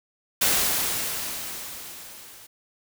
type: noise with level ramp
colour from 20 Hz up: white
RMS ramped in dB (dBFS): -20 to -47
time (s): 0.41-2.47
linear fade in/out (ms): 10
effects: none